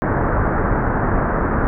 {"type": "low-pass noise", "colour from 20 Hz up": "pink", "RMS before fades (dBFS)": -18, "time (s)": [0.02, 1.67], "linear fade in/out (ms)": 0, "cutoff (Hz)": 1700, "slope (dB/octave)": 48, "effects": []}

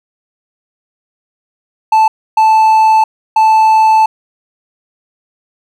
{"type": "tone bursts at uneven times", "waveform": "triangle", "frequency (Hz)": 877, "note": "A5", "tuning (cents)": -6, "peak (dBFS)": -3, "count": 3, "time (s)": [[1.92, 2.08], [2.37, 3.04], [3.36, 4.06]], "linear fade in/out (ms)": 5, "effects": []}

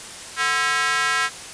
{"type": "tone with high-pass filter", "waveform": "square", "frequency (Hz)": 147.5, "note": "D3", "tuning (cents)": 8, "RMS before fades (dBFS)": -21, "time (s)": [0.36, 1.3], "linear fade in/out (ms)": 50, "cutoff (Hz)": 1500, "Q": 2.5, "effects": ["white hiss -36 dBFS RMS until 1.53 s", "resampled to 22050 Hz"]}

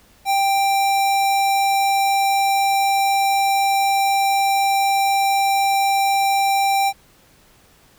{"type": "tone", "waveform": "square", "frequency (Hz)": 787, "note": "G5", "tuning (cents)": 7, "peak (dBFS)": -16, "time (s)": [0.25, 6.93], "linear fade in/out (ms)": 50, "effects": ["pink hiss -53 dBFS RMS until 7.98 s"]}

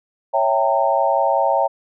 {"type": "chord", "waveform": "sine", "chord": "C# diminished seventh", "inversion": "none", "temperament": "equal with one note detuned", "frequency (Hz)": [554.4, 659.3, 784, 914.7], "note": ["C#5", "E5", "G5", "Bb5"], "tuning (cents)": [0, 0, 0, -33], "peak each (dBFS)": -20, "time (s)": [0.33, 1.68], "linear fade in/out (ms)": 20, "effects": []}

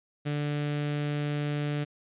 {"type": "tone with notch filter", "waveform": "sawtooth", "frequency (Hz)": 146.83, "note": "D3", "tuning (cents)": 0, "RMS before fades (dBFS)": -30, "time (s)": [0.25, 1.85], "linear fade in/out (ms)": 20, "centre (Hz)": 960, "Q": 1.5, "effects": ["resampled to 8000 Hz"]}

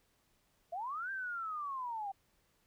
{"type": "linear two-way sweep", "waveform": "sine", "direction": "up then down", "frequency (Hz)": [647, 1596, 766], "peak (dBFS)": -37, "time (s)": [0.72, 2.12], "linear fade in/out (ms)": 10, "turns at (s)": 1.11, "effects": ["pink hiss -74 dBFS RMS until 2.66 s"]}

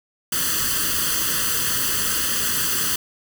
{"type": "noise with comb filter", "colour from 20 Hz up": "white", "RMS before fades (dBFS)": -22, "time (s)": [0.32, 2.96], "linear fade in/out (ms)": 5, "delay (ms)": 0.65, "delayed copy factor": 0.85, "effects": []}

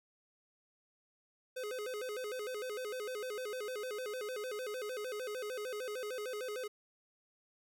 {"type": "tone with vibrato", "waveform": "square", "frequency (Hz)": 462.8, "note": "A#4", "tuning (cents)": -13, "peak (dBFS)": -39, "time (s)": [1.56, 6.68], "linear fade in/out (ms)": 10, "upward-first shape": "square", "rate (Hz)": 6.6, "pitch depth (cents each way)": 170, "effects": []}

